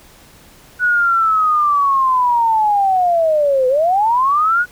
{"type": "linear two-way sweep", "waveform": "sine", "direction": "down then up", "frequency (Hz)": [1480, 501, 1480], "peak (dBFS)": -11, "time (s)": [0.79, 4.66], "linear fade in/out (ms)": 50, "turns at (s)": 3.68, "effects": ["pink hiss -45 dBFS RMS until 4.71 s"]}